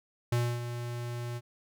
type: tone with ADSR envelope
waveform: square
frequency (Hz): 120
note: B2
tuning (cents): -49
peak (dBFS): -25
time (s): 0.32-1.41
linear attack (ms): 5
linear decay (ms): 270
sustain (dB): -10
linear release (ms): 43
effects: none